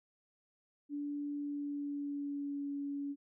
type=tone with pitch glide; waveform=sine; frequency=289.4 to 283.1 Hz; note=D4 to C#4; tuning=-25 to +37 cents; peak=-36 dBFS; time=0.89-3.16 s; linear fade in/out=50 ms; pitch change=-38 cents; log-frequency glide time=1.33-2.71 s; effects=none